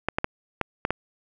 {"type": "clicks", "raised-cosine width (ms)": 0.5, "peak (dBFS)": -8, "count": 6, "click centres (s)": [0.086, 0.185, 0.244, 0.613, 0.851, 0.906], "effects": []}